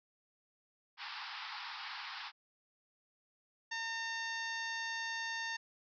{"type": "band-pass noise", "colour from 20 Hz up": "pink", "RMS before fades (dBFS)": -45, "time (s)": [0.97, 2.32], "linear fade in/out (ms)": 50, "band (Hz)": [800, 5200], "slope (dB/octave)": 96}
{"type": "harmonic tone", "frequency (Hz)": 910, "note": "A#5", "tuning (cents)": -42, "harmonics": [1, 2, 3, 4, 5, 6, 7], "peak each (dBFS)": [-45, -39, -48, -48, -49, -51, -52], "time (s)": [3.71, 5.57], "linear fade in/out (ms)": 10}
{"effects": []}